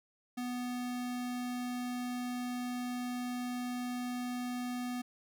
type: tone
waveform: square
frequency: 246.9 Hz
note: B3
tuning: in tune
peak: -36 dBFS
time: 0.37-5.02 s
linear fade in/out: 10 ms
effects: none